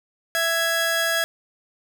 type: tone pair together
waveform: sawtooth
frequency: 663.4 / 1661.2 Hz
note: E5 / G#6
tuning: +11 / 0 cents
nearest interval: octave + major third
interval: 1589 cents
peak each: -21 / -18 dBFS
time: 0.35-1.24 s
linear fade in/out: 0 ms
effects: none